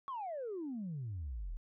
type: exponential sweep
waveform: sine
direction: down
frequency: 1134 to 35.93 Hz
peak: -37 dBFS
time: 0.08-1.57 s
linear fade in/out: 0 ms
effects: tanh soft clip ceiling -35 dBFS